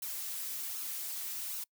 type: noise with flanger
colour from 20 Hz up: blue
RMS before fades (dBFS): -39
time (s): 0.02-1.64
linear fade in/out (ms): 5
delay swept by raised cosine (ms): 0.73 to 6.23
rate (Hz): 1.3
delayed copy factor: +0.5
effects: noise-tail reverb RT60 0.1 s tail -26 dB re dry